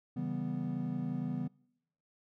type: chord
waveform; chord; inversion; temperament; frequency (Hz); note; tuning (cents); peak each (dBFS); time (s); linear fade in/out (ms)
triangle; C# half-diminished seventh; none; equal; 138.59 / 164.81 / 196 / 246.9; C#3 / E3 / G3 / B3; 0 / 0 / 0 / 0; -38 / -37 / -39 / -35; 0.16-1.48; 10
effects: noise-tail reverb RT60 0.8 s tail -25 dB re dry